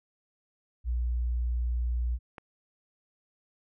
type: tone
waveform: sine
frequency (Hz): 60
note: B1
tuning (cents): -49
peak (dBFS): -26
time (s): 0.84-2.19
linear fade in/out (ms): 50
type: click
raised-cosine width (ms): 0.5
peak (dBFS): -27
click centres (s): 2.382
effects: none